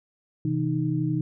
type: tone cluster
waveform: sine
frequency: 130.2 / 162 / 309.1 Hz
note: C3 / E3 / D#4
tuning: -8 / -30 / -11 cents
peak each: -27 dBFS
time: 0.45-1.21 s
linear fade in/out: 2 ms
effects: none